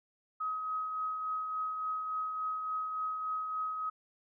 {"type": "tone with tremolo", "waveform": "sine", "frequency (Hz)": 1267, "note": "D#6", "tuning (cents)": 31, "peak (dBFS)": -31, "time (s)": [0.4, 3.9], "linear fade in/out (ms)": 10, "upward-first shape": "triangle", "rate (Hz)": 3.5, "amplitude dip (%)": 40, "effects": []}